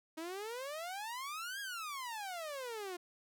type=exponential two-way sweep; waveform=sawtooth; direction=up then down; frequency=311.1 to 1665 to 346.1 Hz; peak=-37 dBFS; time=0.17-2.97 s; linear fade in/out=10 ms; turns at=1.6 s; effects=none